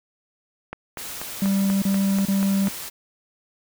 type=click train; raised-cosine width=0.5 ms; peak=-16 dBFS; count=9; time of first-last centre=0.73-2.672 s; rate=4.12 Hz
type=noise; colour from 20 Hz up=white; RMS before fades=-34 dBFS; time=0.97-2.9 s; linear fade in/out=20 ms
type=tone bursts; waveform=triangle; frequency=196 Hz; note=G3; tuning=in tune; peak=-16 dBFS; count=3; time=1.42-2.684 s; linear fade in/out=2 ms; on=400 ms; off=32 ms
effects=none